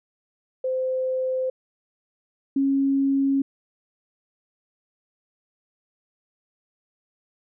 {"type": "tone pair in turn", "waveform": "sine", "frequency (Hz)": [517, 273.9], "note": ["C5", "C#4"], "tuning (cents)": [-21, -21], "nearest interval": "major seventh", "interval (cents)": 1100, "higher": "first", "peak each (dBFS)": [-22, -18], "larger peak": "second", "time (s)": [[0.64, 1.5], [2.56, 3.42]], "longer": "neither", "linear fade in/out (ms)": 5, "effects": []}